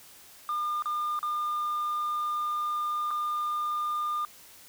sine tone with dropouts, 1207 Hz, D6, 47 cents sharp, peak -25 dBFS, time 0.49-4.25 s, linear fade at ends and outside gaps 1 ms, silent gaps 0.823-0.857 / 1.191-1.229 / 3.107-3.111 s, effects tanh soft clip ceiling -26 dBFS + white hiss -52 dBFS RMS until 4.68 s

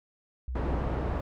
sine tone with vibrato, 62.7 Hz, B1, 27 cents sharp, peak -31 dBFS, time 0.48-1.2 s, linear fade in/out 0 ms, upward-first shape square, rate 6.6 Hz, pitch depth 8 cents each way
pink low-pass noise, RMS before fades -32 dBFS, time 0.55-1.21 s, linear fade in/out 5 ms, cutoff 1000 Hz, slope 12 dB/octave
effects none

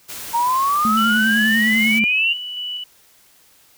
white noise, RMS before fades -32 dBFS, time 0.08-2 s, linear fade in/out 20 ms
sine exponential sweep, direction up, 921 to 2833 Hz, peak -15 dBFS, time 0.33-2.34 s, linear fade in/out 20 ms
sine tone with vibrato, 220 Hz, A3, in tune, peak -18 dBFS, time 0.85-2.04 s, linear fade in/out 0 ms, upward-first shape sine, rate 10 Hz, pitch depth 45 cents each way
sine tone with tremolo, 2960 Hz, F#7, in tune, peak -24 dBFS, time 0.97-2.84 s, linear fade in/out 5 ms, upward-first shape square, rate 2.5 Hz, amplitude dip 25%
effects white hiss -53 dBFS RMS until 3.77 s

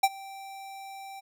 square tone with ADSR envelope, 781 Hz, G5, 7 cents flat, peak -17 dBFS, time 0.03-1.21 s, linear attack 8 ms, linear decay 44 ms, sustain -24 dB, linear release 22 ms, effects none

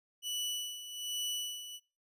sawtooth tone with tremolo, 2960 Hz, F#7, in tune, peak -30 dBFS, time 0.22-1.8 s, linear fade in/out 50 ms, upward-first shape sine, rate 1.2 Hz, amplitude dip 70%, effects noise-tail reverb RT60 0.3 s tail -21 dB re dry + resampled to 32000 Hz

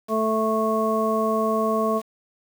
harmonic tone, 220 Hz, A3, in tune, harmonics 1 / 2 / 3 / 5, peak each -25 / -25 / -25 / -25 dBFS, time 0.08-2.02 s, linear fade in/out 50 ms, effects 7-bit

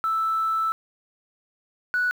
sine tone pair in turn, 1318.5 / 1475.2 Hz, E6 / F#6, 0 / -6 cents, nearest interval major second, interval 194 cents, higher second, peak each -20 / -19 dBFS, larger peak second, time 0.04-0.72 / 1.94-2.11 s, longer first, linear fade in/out 0 ms, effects tanh soft clip ceiling -17 dBFS + 8-bit

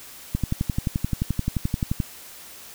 click train, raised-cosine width 5 ms, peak -10 dBFS, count 20, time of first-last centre 0.35-2.002 s, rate 11.5 Hz, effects white hiss -43 dBFS RMS until 2.74 s

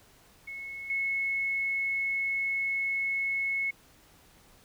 sine tone with level steps, 2190 Hz, C#7, 22 cents flat, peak -37 / -27 dBFS, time 0.47-3.71 s, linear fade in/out 10 ms, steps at 0.9 s, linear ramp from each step 2 ms, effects pink hiss -59 dBFS RMS until 4.64 s

